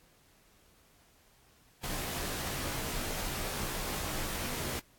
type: noise with comb filter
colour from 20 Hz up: pink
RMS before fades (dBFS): -36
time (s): 1.83-4.8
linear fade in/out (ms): 10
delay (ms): 18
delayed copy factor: -0.9
effects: pink hiss -64 dBFS RMS until 4.98 s + AAC 64 kbps